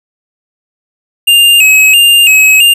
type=tone with vibrato; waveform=square; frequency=2677 Hz; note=E7; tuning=26 cents sharp; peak=-3 dBFS; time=1.27-2.74 s; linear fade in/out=10 ms; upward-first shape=square; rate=1.5 Hz; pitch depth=79 cents each way; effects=none